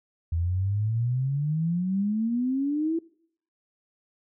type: exponential sweep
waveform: sine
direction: up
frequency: 81.3 to 335.2 Hz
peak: -23 dBFS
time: 0.32-2.99 s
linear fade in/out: 5 ms
effects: noise-tail reverb RT60 0.6 s tail -21 dB re dry